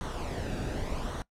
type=noise with flanger; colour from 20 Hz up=brown; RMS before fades=-34 dBFS; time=0.01-1.22 s; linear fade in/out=0 ms; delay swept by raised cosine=0.4 to 0.97 ms; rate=0.86 Hz; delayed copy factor=-0.55; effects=noise-tail reverb RT60 0.1 s tail -20 dB re dry + low-pass 10000 Hz 12 dB/octave

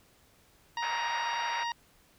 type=harmonic tone; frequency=939 Hz; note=A#5; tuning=12 cents sharp; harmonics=1 / 2 / 3 / 4 / 5 / 6; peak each=-32 / -38 / -42 / -44 / -46 / -48 dBFS; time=0.77-1.72 s; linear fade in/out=2 ms
type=band-pass noise; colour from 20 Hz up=white; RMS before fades=-38 dBFS; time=0.82-1.64 s; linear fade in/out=10 ms; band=690 to 2200 Hz; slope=24 dB/octave
effects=pink hiss -63 dBFS RMS until 2.18 s

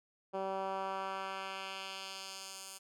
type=tone with band-pass filter sweep; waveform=10% pulse; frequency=192.3 Hz; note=G3; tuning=33 cents flat; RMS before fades=-41 dBFS; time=0.33-2.79 s; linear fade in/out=20 ms; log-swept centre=550 to 9000 Hz; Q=1.1; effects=none

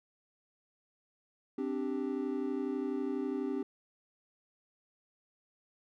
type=chord; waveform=triangle; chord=C suspended second; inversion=none; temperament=equal; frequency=261.6 / 293.7 / 392 Hz; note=C4 / D4 / G4; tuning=0 / 0 / 0 cents; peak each=-34 / -35 / -35 dBFS; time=1.58-3.63 s; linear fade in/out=5 ms; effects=none

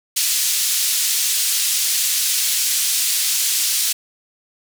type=band-pass noise; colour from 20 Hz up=white; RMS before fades=-19 dBFS; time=0.16-3.93 s; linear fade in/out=10 ms; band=3300 to 11000 Hz; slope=12 dB/octave; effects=none

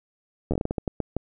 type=slowing click train; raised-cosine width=2 ms; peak=-12 dBFS; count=12; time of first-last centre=0.51-1.166 s; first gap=11 ms; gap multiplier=1.31; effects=none

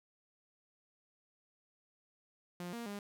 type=tone with pitch steps; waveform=sawtooth; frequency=176.5 / 234.8 / 203.1 Hz; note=F3 / A#3 / G#3; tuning=+19 / +13 / -38 cents; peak=-37 dBFS; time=2.6-2.99 s; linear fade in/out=2 ms; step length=130 ms; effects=none

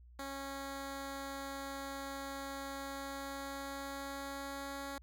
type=tone with pitch glide; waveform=10% pulse; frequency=274.8 to 277.4 Hz; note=C#4 to C#4; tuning=-15 to +1 cents; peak=-33 dBFS; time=0.19-4.98 s; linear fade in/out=2 ms; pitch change=+16 cents; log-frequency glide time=2.69-4.82 s; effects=added 60 Hz sine -55 dBFS peak until 5.02 s

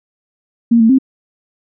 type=tone with pitch steps; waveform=sine; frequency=233 / 224.5 / 264.6 Hz; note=A#3 / A3 / C4; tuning=-1 / +35 / +20 cents; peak=-6 dBFS; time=0.71-0.986 s; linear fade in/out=10 ms; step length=92 ms; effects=none

